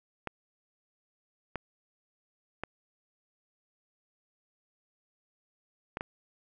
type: clicks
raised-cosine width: 0.5 ms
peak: -19 dBFS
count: 5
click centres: 0.273 / 1.557 / 2.636 / 5.971 / 6.009 s
effects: none